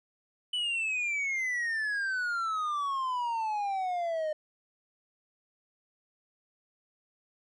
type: exponential sweep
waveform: triangle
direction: down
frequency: 3000 to 607 Hz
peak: -27 dBFS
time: 0.53-4.33 s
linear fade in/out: 5 ms
effects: resampled to 22050 Hz